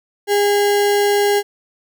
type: tone with sample-and-hold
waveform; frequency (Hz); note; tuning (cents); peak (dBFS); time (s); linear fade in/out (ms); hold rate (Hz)
sine; 408.1; G#4; -30; -12; 0.27-1.43; 50; 1225
effects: none